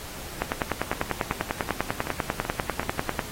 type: two click trains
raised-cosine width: 0.5 ms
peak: -9 / -15 dBFS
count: 29 / 6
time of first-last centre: 0.42-3.192 / 0.93-2.831 s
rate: 10.1 / 2.63 Hz
effects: pink hiss -39 dBFS RMS until 3.31 s + AAC 48 kbps